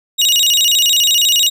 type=tone with vibrato; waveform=30% pulse; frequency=3300 Hz; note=G#7; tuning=12 cents flat; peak=-7 dBFS; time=0.18-1.5 s; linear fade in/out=20 ms; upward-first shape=square; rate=14 Hz; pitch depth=240 cents each way; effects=none